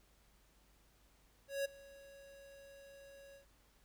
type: tone with ADSR envelope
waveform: square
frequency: 554.4 Hz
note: C#5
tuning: in tune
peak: -34 dBFS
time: 1.48-3.46 s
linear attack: 170 ms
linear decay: 12 ms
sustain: -22 dB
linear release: 110 ms
effects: added 50 Hz sine -70 dBFS peak until 3.84 s + pink hiss -71 dBFS RMS until 3.84 s